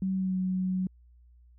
sine tone with pitch glide, 189.9 to 185.78 Hz, F#3 to F#3, +45 to +7 cents, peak -26 dBFS, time 0.02-0.87 s, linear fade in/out 2 ms, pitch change -38 cents, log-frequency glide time 0.14-0.37 s, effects added 60 Hz sine -54 dBFS peak until 1.58 s

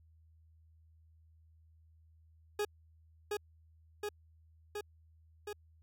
40% pulse tone with echo, 415.3 Hz, G#4, in tune, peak -31 dBFS, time 2.59-2.65 s, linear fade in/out 5 ms, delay 720 ms, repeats 4, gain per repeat -2 dB, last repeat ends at 5.53 s, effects added 80 Hz sine -61 dBFS peak until 5.82 s

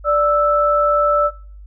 sine tone pair together, 587.3 / 1318.4 Hz, D5 / E6, 0 / 0 cents, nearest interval octave + major second, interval 1400 cents, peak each -15 dBFS, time 0.04-1.31 s, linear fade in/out 50 ms, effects noise-tail reverb RT60 0.5 s tail -23 dB re dry + added 50 Hz sine -35 dBFS peak until 1.66 s

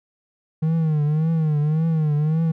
triangle tone with vibrato, 155.6 Hz, D#3, in tune, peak -15 dBFS, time 0.62-2.52 s, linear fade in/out 10 ms, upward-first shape triangle, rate 1.8 Hz, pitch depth 110 cents each way, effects none

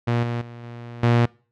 sawtooth tone with level steps, 118.8 Hz, A#2, 33 cents sharp, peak -15 / -20 / -33 / -31 / -11 dBFS, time 0.07-1.26 s, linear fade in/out 10 ms, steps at 0.23 / 0.41 / 0.63 / 1.03 s, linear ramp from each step 5 ms, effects noise-tail reverb RT60 0.4 s tail -24 dB re dry + low-pass 3000 Hz 12 dB/octave

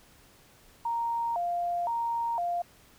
sine tone with vibrato, 806 Hz, G5, 48 cents sharp, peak -27 dBFS, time 0.85-2.62 s, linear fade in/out 5 ms, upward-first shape square, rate 0.98 Hz, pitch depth 250 cents each way, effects pink hiss -58 dBFS RMS until 2.98 s

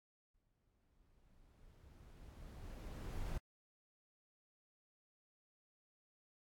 brown noise with exponential growth, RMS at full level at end -41 dBFS, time 0.34-3.38 s, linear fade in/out 5 ms, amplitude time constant 660 ms, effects AAC 64 kbps

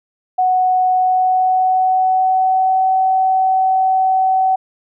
sine tone with pitch glide, 740 to 756.9 Hz, F#5 to F#5, 0 to +39 cents, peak -11 dBFS, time 0.38-4.56 s, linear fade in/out 10 ms, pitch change +39 cents, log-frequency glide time 0.92-2.89 s, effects none

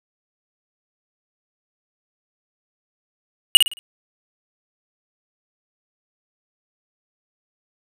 square tone with echo, 2884 Hz, F#7, 45 cents flat, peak -3 dBFS, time 3.55-3.57 s, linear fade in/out 0 ms, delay 55 ms, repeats 4, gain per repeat -9 dB, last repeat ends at 3.79 s, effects none

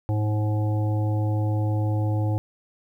harmonic tone, 106.3 Hz, G#2, 41 cents sharp, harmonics 1 / 3 / 5 / 7 / 8, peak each -21 / -31 / -35 / -38 / -39 dBFS, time 0.09-2.38 s, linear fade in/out 0 ms, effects 10-bit

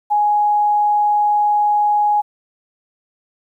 sine tone, 833 Hz, G#5, 5 cents sharp, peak -12 dBFS, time 0.1-2.22 s, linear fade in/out 20 ms, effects 9-bit

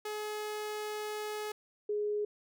sawtooth / sine tone pair in turn, 423.6 / 417.3 Hz, G#4 / G#4, +34 / +8 cents, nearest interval unison, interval 26 cents, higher first, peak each -32 / -30 dBFS, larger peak second, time 0.05-1.52 / 1.89-2.25 s, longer first, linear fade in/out 5 ms, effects none

